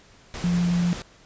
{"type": "tone in noise", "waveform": "sine", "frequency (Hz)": 175, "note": "F3", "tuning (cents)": 4, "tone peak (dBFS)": -19, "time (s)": [0.44, 0.93], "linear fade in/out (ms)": 0, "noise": "pink", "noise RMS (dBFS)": -35, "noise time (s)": [0.34, 1.02], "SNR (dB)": 13, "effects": ["pink hiss -53 dBFS RMS until 1.25 s", "resampled to 16000 Hz"]}